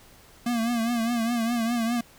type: tone with vibrato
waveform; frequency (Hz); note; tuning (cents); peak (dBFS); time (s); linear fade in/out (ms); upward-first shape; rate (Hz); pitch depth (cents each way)
square; 233.1; A#3; 0; -24; 0.46-2.01; 5; triangle; 4.9; 84
effects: pink hiss -53 dBFS RMS until 2.18 s